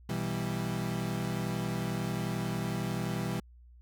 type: chord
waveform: 35% pulse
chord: E minor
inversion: second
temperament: equal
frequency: 123.47 / 164.81 / 196 Hz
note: B2 / E3 / G3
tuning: 0 / 0 / 0 cents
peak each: -34 dBFS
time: 0.09-3.4 s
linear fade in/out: 5 ms
effects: added 60 Hz sine -52 dBFS peak until 3.81 s